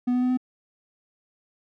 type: tone with pitch steps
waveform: triangle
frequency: 246.9 / 249.2 / 251.5 / 253.8 Hz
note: B3 / B3 / B3 / B3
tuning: 0 / +16 / +32 / +47 cents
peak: -18 dBFS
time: 0.07-0.374 s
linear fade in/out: 10 ms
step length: 76 ms
effects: none